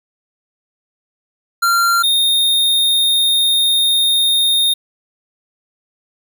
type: tone pair in turn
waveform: square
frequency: 1380 / 3684 Hz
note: F6 / A#7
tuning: -21 / -21 cents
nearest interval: octave + perfect fourth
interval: 1700 cents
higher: second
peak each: -12 dBFS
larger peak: neither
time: 1.62-2.03 / 2.03-4.74 s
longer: second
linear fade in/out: 10 ms
effects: none